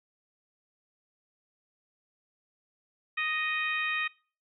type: harmonic tone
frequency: 622.3 Hz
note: D#5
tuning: in tune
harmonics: 2 / 3 / 4 / 5 / 6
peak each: -36 / -32 / -31 / -42 / -42 dBFS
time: 3.17-4.08 s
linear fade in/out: 10 ms
effects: noise-tail reverb RT60 0.4 s tail -23 dB re dry